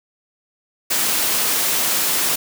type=high-pass noise; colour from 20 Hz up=white; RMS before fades=-19 dBFS; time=0.9-2.36 s; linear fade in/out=10 ms; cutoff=160 Hz; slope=12 dB/octave; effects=none